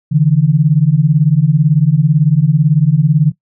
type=beating tone pair; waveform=sine; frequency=141.8 / 159.8 Hz; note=C#3 / D#3; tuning=+40 / +47 cents; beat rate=18 Hz; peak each=-10 dBFS; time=0.11-3.32 s; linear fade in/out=20 ms; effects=noise-tail reverb RT60 0.1 s tail -19 dB re dry